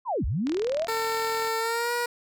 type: linear two-way sweep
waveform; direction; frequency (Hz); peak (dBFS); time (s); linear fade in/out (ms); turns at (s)
sine; down then up; 1094 to 44.9 to 705; -24; 0.05-0.88; 50; 0.25
type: click train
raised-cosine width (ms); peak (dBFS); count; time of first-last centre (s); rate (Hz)
0.2; -19; 41; 0.47-1.473; 39.9
type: tone with pitch glide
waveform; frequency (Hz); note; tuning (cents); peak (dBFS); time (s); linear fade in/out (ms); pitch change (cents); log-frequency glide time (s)
15% pulse; 450 to 479.5; A4 to A#4; +39 to +49; -19; 0.88-2.06; 5; +110; 1.59-1.92
effects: none